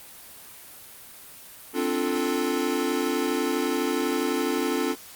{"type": "chord", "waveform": "square", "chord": "D minor seventh", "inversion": "third", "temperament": "equal", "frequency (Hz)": [261.6, 293.7, 349.2, 440], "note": ["C4", "D4", "F4", "A4"], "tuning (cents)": [0, 0, 0, 0], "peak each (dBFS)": -30, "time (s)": [1.73, 4.96], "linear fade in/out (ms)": 50, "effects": ["white hiss -45 dBFS RMS until 5.15 s", "Opus 32 kbps"]}